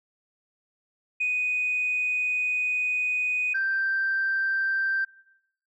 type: tone pair in turn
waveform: sine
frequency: 2489 / 1568 Hz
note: D#7 / G6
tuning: 0 / 0 cents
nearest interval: minor sixth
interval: 800 cents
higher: first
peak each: -22 dBFS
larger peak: neither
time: 1.2-3.54 / 3.54-5.05 s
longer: first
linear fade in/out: 10 ms
effects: noise-tail reverb RT60 0.8 s tail -21 dB re dry + tanh soft clip ceiling -18 dBFS